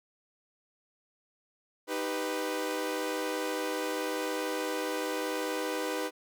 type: chord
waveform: sawtooth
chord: Eb augmented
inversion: none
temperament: equal with one note detuned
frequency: 311.1 / 392 / 496.7 Hz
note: Eb4 / G4 / B4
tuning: 0 / 0 / +10 cents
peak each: -32 / -33 / -30 dBFS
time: 1.87-6.11 s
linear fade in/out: 50 ms
effects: none